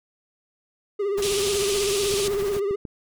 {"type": "tone with vibrato", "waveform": "triangle", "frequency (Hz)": 401.6, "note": "G4", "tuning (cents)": 42, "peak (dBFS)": -20, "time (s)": [0.99, 2.76], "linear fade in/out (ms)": 10, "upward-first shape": "triangle", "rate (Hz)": 16, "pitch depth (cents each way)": 80}
{"type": "noise with tremolo", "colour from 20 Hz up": "pink", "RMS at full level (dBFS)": -34, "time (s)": [1.17, 2.6], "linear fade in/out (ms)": 10, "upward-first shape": "sine", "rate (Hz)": 14, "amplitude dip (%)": 45}
{"type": "band-pass noise", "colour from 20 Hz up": "pink", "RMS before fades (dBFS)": -29, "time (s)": [1.22, 2.28], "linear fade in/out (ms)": 5, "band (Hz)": [2500, 11000], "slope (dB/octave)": 48}
{"type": "click train", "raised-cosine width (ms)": 3, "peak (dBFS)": -22, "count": 6, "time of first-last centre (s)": [2.14, 2.852], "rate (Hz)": 7.02}
{"effects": []}